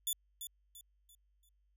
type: tone with echo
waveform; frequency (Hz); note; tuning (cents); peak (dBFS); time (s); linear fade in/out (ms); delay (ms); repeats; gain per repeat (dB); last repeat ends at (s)
5% pulse; 3480; A7; -20; -25; 0.07-0.13; 2; 340; 4; -9; 1.49
effects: added 50 Hz sine -70 dBFS peak until 1.76 s